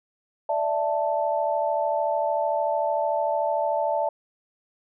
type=chord; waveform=sine; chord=D suspended second; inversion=none; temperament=just; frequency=587.3 / 660.7 / 881 Hz; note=D5 / E5 / A5; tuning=0 / +4 / +2 cents; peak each=-26 dBFS; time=0.49-4.09 s; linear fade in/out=5 ms; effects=none